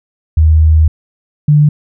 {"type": "tone pair in turn", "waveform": "sine", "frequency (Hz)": [78.7, 148.57], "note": ["D#2", "D3"], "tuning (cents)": [20, 20], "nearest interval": "major seventh", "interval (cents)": 1100, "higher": "second", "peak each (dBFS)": -4, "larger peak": "neither", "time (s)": [[0.37, 0.88], [1.48, 1.69]], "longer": "first", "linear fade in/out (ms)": 5, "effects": []}